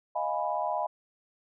sine chord, F half-diminished seventh, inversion third, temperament equal, 622.3 / 698.5 / 830.6 / 987.8 Hz, Eb5 / F5 / Ab5 / Cb6, 0 / 0 / 0 / 0 cents, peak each -33 dBFS, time 0.15-0.87 s, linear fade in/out 10 ms, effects none

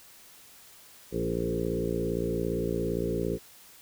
harmonic tone with a mistuned harmonic, 57.5 Hz, A#1, 23 cents flat, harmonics 1 / 2 / 3 / 4 / 5 / 6 / 7 / 8 / 9, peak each -38 / -38 / -34 / -38 / -37 / -35 / -33 / -35 / -38 dBFS, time 1.11-3.39 s, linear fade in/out 50 ms, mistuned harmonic 7, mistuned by +16 cents, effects white hiss -53 dBFS RMS until 3.81 s

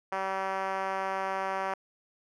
5% pulse tone with band-pass filter, 191.9 Hz, G3, 37 cents flat, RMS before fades -32 dBFS, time 0.12-1.74 s, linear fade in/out 2 ms, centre 790 Hz, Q 1.2, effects none

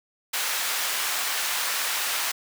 pink high-pass noise, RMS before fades -27 dBFS, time 0.33-2.32 s, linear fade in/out 10 ms, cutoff 1200 Hz, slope 12 dB/octave, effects none

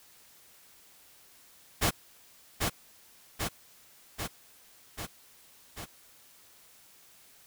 pink noise with echo, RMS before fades -26 dBFS, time 1.81-1.91 s, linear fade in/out 20 ms, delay 790 ms, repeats 5, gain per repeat -3 dB, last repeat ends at 5.86 s, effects white hiss -58 dBFS RMS until 7.46 s

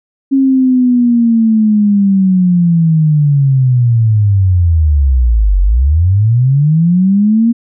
sine linear two-way sweep, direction down then up, 273 to 44.58 to 236.7 Hz, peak -6 dBFS, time 0.31-7.53 s, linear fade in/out 20 ms, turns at 5.61 s, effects none

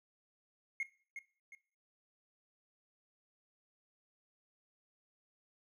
triangle tone with echo, 2152 Hz, C7, 48 cents sharp, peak -31 dBFS, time 0.8-0.83 s, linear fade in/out 2 ms, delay 360 ms, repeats 2, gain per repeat -9 dB, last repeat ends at 1.55 s, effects noise-tail reverb RT60 0.4 s tail -17 dB re dry + tanh soft clip ceiling -30 dBFS

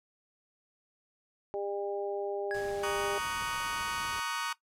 harmonic tone, 200.8 Hz, G3, 42 cents sharp, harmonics 2 / 3 / 4, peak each -34 / -38 / -40 dBFS, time 1.54-3.18 s, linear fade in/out 0 ms
triangle tone with exponential decay, 1662 Hz, G#6, 1 cent sharp, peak -31 dBFS, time 2.51-3.16 s, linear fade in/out 0 ms, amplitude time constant 140 ms
pink noise, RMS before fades -47 dBFS, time 2.54-4.2 s, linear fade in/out 5 ms
sawtooth chord, D# minor seventh, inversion second, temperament just, 933.4 / 1120.1 / 1244.5 / 1493.4 Hz, A#5 / C#6 / D#6 / F#6, +2 / +18 / 0 / +16 cents, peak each -34 dBFS, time 2.83-4.53 s, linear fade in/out 5 ms
effects noise-tail reverb RT60 0.1 s tail -17 dB re dry + low-pass 11000 Hz 12 dB/octave

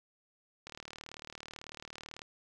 click train, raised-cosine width 0.2 ms, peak -27 dBFS, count 60, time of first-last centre 0.67-2.219 s, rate 38.1 Hz, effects none

